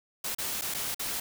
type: noise with dropouts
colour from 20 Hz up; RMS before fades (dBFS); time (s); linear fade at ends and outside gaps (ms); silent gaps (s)
white; -33; 0.24-1.2; 5; 0.349-0.384 / 0.613-0.619 / 0.741-0.745 / 0.946-0.994
effects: none